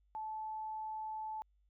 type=tone; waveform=sine; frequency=870 Hz; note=A5; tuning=20 cents flat; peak=-39 dBFS; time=0.15-1.42 s; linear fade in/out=0 ms; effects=added 50 Hz sine -69 dBFS peak until 1.69 s